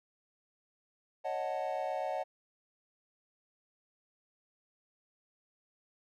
triangle chord, D# half-diminished seventh, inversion third, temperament equal, 554.4 / 622.3 / 740 / 880 Hz, C#5 / D#5 / F#5 / A5, 0 / 0 / 0 / 0 cents, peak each -37 / -36 / -35 / -40 dBFS, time 1.24-2.24 s, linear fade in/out 20 ms, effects none

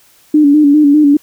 sine tone with vibrato, 293.7 Hz, D4, in tune, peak -4 dBFS, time 0.34-1.17 s, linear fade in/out 5 ms, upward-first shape square, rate 5 Hz, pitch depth 52 cents each way, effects white hiss -48 dBFS RMS until 1.22 s

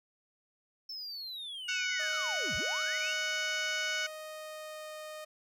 triangle linear two-way sweep, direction down then up, 5350 to 50.2 to 2960 Hz, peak -38 dBFS, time 0.89-3.14 s, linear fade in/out 5 ms, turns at 2.56 s
harmonic tone, 740 Hz, F#5, in tune, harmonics 2 / 3 / 4 / 5 / 6 / 7 / 8 / 9, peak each -35 / -37 / -38 / -45 / -46 / -43 / -45 / -46 dBFS, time 1.68-4.07 s, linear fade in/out 10 ms
sawtooth tone with pitch glide, 622.3 to 616.9 Hz, D#5 to D#5, 0 to -15 cents, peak -38 dBFS, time 1.99-5.25 s, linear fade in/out 10 ms, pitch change -15 cents, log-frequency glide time 4.11-4.93 s
effects none

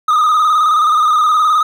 triangle tone with vibrato, 1238 Hz, D#6, 9 cents flat, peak -7 dBFS, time 0.08-1.63 s, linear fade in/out 5 ms, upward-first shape square, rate 19 Hz, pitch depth 46 cents each way, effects none

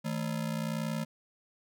square ring-modulated tone, 190 Hz, F#3, 46 cents sharp, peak -29 dBFS, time 0.04-1.05 s, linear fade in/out 20 ms, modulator 30.5 Hz, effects none

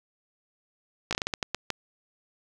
slowing click train, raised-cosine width 0.2 ms, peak -10 dBFS, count 10, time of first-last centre 1.11-1.703 s, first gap 17 ms, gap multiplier 1.32, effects none

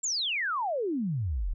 sine exponential sweep, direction down, 7600 to 34.65 Hz, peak -27 dBFS, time 0.03-1.54 s, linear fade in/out 10 ms, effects none

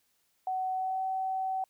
sine tone with pitch glide, 750 to 760 Hz, F#5 to F#5, +23 to +46 cents, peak -29 dBFS, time 0.47-1.64 s, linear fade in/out 2 ms, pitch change +23 cents, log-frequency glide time 0.74-1.03 s, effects white hiss -73 dBFS RMS until 1.69 s

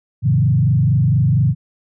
sine tone with frequency modulation, 130.81 Hz, C3, in tune, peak -11 dBFS, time 0.22-1.55 s, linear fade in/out 50 ms, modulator 24.3 Hz, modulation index 1.3, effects none

